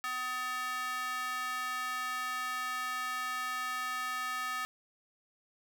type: tone with high-pass filter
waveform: square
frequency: 252.4 Hz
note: B3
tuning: 38 cents sharp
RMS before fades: -36 dBFS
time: 0.04-4.65 s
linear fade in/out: 0 ms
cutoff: 1400 Hz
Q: 3.4
effects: 11-bit